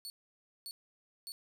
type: tone bursts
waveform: sawtooth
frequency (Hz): 4435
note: C#8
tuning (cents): 0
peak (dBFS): -39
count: 3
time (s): 0.05-1.32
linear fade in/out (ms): 0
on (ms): 50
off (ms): 560
effects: none